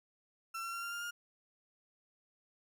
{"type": "tone with pitch steps", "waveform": "35% pulse", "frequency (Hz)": [1348, 1361.3, 1374.7, 1388.3, 1402, 1415.8], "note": ["E6", "F6", "F6", "F6", "F6", "F6"], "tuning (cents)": [38, -45, -28, -11, 6, 23], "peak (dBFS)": -37, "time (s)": [0.54, 1.11], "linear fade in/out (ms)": 10, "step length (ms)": 95, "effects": []}